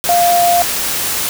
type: tone in noise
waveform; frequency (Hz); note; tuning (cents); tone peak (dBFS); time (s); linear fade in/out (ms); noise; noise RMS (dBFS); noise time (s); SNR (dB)
sine; 698.5; F5; 0; -9; 0.09-0.62; 0; white; -18; 0.04-1.29; +6
effects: none